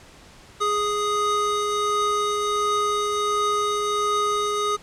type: tone pair together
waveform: square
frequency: 415.3 / 1244.5 Hz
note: G#4 / D#6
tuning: 0 / 0 cents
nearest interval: octave + perfect fifth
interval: 1900 cents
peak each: -26 / -23 dBFS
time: 0.6-4.77 s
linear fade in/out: 20 ms
effects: pink hiss -48 dBFS RMS until 4.82 s + low-pass 8000 Hz 12 dB/octave